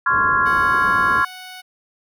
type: chord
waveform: sine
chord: Db major seventh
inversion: third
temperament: just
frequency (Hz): 1039.4 / 1108.7 / 1385.9 / 1663.1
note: C6 / Db6 / F6 / Ab6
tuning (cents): -12 / 0 / -14 / +2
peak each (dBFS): -20 / -21 / -18 / -20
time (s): 0.06-1.25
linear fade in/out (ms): 5
type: low-pass noise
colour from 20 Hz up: white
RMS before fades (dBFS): -32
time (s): 0.08-1.24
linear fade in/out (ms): 50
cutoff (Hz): 500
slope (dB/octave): 24
type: tone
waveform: 10% pulse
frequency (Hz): 740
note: F#5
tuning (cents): 0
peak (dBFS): -26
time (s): 0.45-1.62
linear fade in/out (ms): 20
effects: none